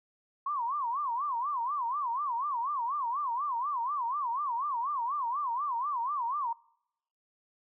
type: tone with vibrato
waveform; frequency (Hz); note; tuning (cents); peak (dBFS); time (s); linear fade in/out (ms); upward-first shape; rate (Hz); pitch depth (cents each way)
sine; 1050; C6; +6; -29; 0.46-6.53; 5; sine; 4.1; 230
effects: noise-tail reverb RT60 0.8 s tail -25 dB re dry